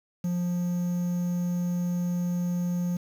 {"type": "tone with quantisation", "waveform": "triangle", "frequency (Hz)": 176.3, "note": "F3", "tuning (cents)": 17, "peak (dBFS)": -23, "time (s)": [0.24, 2.97], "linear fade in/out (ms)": 5, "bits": 8, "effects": []}